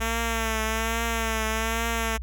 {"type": "tone with vibrato", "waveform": "5% pulse", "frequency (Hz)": 224.9, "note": "A3", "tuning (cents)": 38, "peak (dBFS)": -14, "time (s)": [0, 2.18], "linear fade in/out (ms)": 20, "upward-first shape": "triangle", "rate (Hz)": 1.2, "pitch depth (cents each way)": 50, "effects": ["added 60 Hz sine -30 dBFS peak until 2.22 s"]}